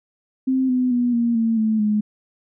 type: tone with pitch steps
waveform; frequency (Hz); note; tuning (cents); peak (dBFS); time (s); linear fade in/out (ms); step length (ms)
sine; 261.6 / 252.4 / 243.5 / 235 / 226.7 / 218.7 / 211; C4 / B3 / B3 / A#3 / A#3 / A3 / G#3; 0 / +38 / -24 / +14 / -48 / -10 / +28; -16; 0.47-2.01; 10; 220
effects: none